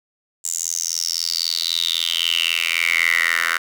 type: tone with high-pass filter sweep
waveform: 10% pulse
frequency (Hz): 83.8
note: E2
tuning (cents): +29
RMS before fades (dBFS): -21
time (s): 0.44-3.58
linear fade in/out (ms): 10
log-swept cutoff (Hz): 7400 to 1600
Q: 7.5
effects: none